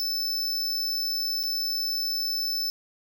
square tone with dropouts, 5274 Hz, E8, in tune, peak -26 dBFS, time 0-2.7 s, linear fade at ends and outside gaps 0 ms, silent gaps 1.43-1.436 s, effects none

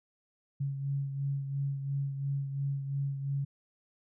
sine beating tone pair, 138.59 / 141.49 Hz, C#3 / C#3, 0 / +36 cents, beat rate 2.9 Hz, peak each -31 / -40 dBFS, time 0.6-3.45 s, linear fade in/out 10 ms, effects none

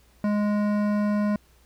triangle tone with hard clipping, 207.7 Hz, G#3, in tune, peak -23 dBFS, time 0.24-1.36 s, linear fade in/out 2 ms, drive 18 dB, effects added 60 Hz sine -57 dBFS peak until 1.65 s + pink hiss -61 dBFS RMS until 1.65 s

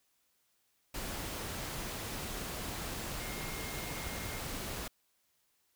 sine tone in noise, 2131 Hz, C7, 31 cents sharp, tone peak -48 dBFS, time 3.2-4.39 s, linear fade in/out 5 ms, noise pink, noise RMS -40 dBFS, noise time 0.94-4.88 s, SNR -11 dB, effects white hiss -75 dBFS RMS until 5.75 s

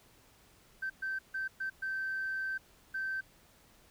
sine tone bursts at uneven times, 1552 Hz, G6, 18 cents flat, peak -32 dBFS, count 6, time 0.82-0.9 / 1.02-1.19 / 1.34-1.48 / 1.6-1.7 / 1.82-2.58 / 2.94-3.21 s, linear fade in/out 10 ms, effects tanh soft clip ceiling -29 dBFS + pink hiss -63 dBFS RMS until 3.9 s

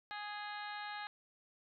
harmonic tone with a mistuned harmonic, 415.3 Hz, G#4, in tune, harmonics 2 / 3 / 4 / 5 / 6 / 7 / 8 / 9 / 10, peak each -45 / -50 / -47 / -53 / -56 / -58 / -59 / -54 / -55 dBFS, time 0.11-1.07 s, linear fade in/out 0 ms, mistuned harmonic 8, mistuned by -40 cents, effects none

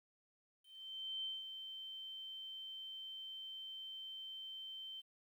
sine tone with ADSR envelope, 3104 Hz, G7, 18 cents flat, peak -39 dBFS, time 0.63-5.02 s, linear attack 610 ms, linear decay 190 ms, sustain -7 dB, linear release 26 ms, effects 12-bit

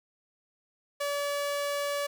sawtooth tone, 573 Hz, D5, 43 cents flat, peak -25 dBFS, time 1-2.07 s, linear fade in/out 10 ms, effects none

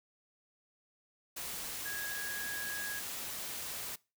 sine tone in noise, 1655 Hz, G#6, 6 cents flat, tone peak -39 dBFS, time 1.85-3 s, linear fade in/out 10 ms, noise white, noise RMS -41 dBFS, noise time 1.36-3.96 s, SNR -1 dB, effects noise-tail reverb RT60 0.3 s tail -23 dB re dry

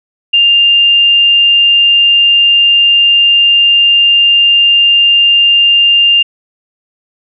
sine tone, 2800 Hz, F7, 4 cents sharp, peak -4 dBFS, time 0.33-6.23 s, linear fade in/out 10 ms, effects none

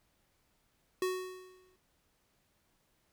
square tone with exponential decay, 370 Hz, F#4, in tune, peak -29 dBFS, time 1.02-1.76 s, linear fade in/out 2 ms, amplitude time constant 160 ms, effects pink hiss -74 dBFS RMS until 3.12 s

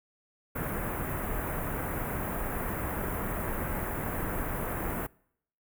pink band-stop noise, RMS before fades -33 dBFS, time 0.55-5.07 s, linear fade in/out 10 ms, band 1900 to 12000 Hz, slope 24 dB/octave, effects noise-tail reverb RT60 0.7 s tail -25 dB re dry

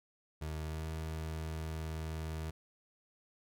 30% pulse tone with pitch glide, 77.78 to 79.46 Hz, D#2 to D#2, 0 to +37 cents, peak -35 dBFS, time 0.41-2.51 s, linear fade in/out 10 ms, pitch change +37 cents, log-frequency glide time 0.58-0.87 s, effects none

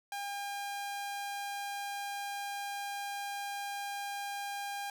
sawtooth tone, 805 Hz, G5, 46 cents sharp, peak -33 dBFS, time 0.12-4.9 s, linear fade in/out 2 ms, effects none

